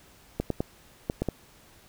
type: clicks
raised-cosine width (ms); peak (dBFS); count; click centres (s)
2; -13; 6; 0.4 / 0.503 / 0.605 / 1.099 / 1.22 / 1.287
effects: pink hiss -56 dBFS RMS until 1.88 s